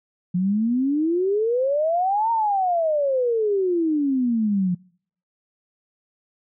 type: exponential two-way sweep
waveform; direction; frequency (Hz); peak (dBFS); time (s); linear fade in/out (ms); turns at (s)
sine; up then down; 174.61 to 932.3 to 174.61; -18; 0.34-4.75; 10; 2.31
effects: noise-tail reverb RT60 0.6 s tail -26 dB re dry